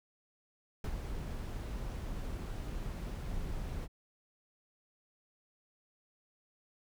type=noise with ADSR envelope; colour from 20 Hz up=brown; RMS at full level=-34 dBFS; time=0.84-3.88 s; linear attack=3 ms; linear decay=61 ms; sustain=-5 dB; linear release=41 ms; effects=none